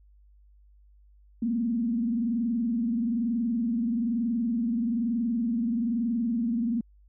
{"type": "tone with frequency modulation", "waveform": "sine", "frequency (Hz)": 233.1, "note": "A#3", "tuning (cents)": 0, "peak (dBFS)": -24, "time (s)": [1.42, 6.81], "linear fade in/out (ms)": 5, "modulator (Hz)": 21.1, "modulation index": 0.75, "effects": ["added 50 Hz sine -54 dBFS peak until 7.08 s"]}